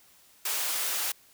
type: high-pass noise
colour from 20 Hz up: white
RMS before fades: -30 dBFS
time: 0.45-1.12 s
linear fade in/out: 5 ms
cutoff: 560 Hz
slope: 12 dB/octave
effects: white hiss -59 dBFS RMS until 1.33 s